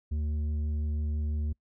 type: tone with tanh clipping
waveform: sine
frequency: 75.5 Hz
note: D2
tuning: 48 cents sharp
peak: -29 dBFS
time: 0.11-1.53 s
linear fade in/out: 10 ms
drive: 7 dB
effects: noise-tail reverb RT60 0.1 s tail -26 dB re dry